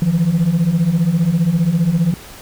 sine beating tone pair, 157.8 / 172.8 Hz, D#3 / F3, +25 / -18 cents, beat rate 15 Hz, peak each -15 / -12 dBFS, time 0.02-2.14 s, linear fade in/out 2 ms, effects tanh soft clip ceiling -9 dBFS + pink hiss -37 dBFS RMS until 2.41 s

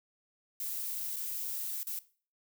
violet noise with dropouts, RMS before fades -37 dBFS, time 0.6-1.99 s, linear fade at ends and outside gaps 2 ms, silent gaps 1.161-1.165 / 1.832-1.869 s, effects noise-tail reverb RT60 0.4 s tail -18 dB re dry

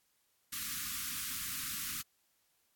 white band-stop noise, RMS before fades -39 dBFS, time 0.52-2.02 s, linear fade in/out 10 ms, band 300 to 1100 Hz, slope 96 dB/octave, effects white hiss -75 dBFS RMS until 2.75 s + AAC 64 kbps

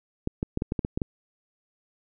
clicks, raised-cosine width 3 ms, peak -13 dBFS, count 9, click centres 0.274 / 0.429 / 0.574 / 0.621 / 0.721 / 0.792 / 0.849 / 0.975 / 1.018 s, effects none

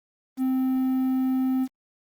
triangle tone with quantisation, 260.3 Hz, C4, 9 cents flat, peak -19 dBFS, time 0.37-1.68 s, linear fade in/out 50 ms, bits 8, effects Opus 32 kbps

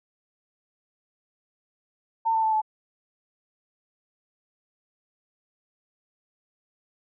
sine tone with pitch steps, 903 / 890.6 / 878.3 / 866.2 Hz, A5 / A5 / A5 / A5, +45 / +21 / -3 / -27 cents, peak -20 dBFS, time 2.25-2.618 s, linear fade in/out 20 ms, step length 92 ms, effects none

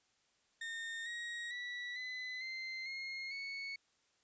35% pulse tone with pitch steps, 1830 / 1889.1 / 1950 / 2013 / 2078 / 2145 / 2214 Hz, A#6 / A#6 / B6 / B6 / C7 / C7 / C#7, -32 / +23 / -23 / +33 / -12 / +42 / -3 cents, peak -39 dBFS, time 0.61-3.76 s, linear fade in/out 5 ms, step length 450 ms, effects white hiss -75 dBFS RMS until 4.23 s + resampled to 16000 Hz

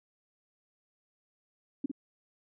sine tone with echo, 277.2 Hz, C#4, in tune, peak -27 dBFS, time 1.84-1.86 s, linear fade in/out 5 ms, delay 55 ms, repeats 1, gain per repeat -5 dB, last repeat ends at 1.915 s, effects none

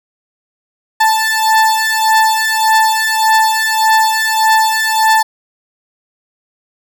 30% pulse beating tone pair, 880 / 881.7 Hz, A5 / A5, 0 / +3 cents, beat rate 1.7 Hz, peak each -10 dBFS, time 1-5.23 s, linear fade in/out 10 ms, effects none

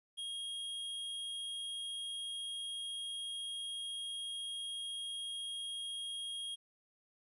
square tone, 3262 Hz, G#7, 32 cents flat, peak -40 dBFS, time 0.17-6.56 s, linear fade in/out 20 ms, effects resampled to 24000 Hz + 13-bit

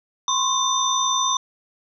sine tone cluster, 1025 / 1085 / 3598 / 5970 Hz, C6 / C#6 / A7 / F#8, -36 / -37 / +38 / +15 cents, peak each -24 dBFS, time 0.28-1.37 s, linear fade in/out 2 ms, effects none

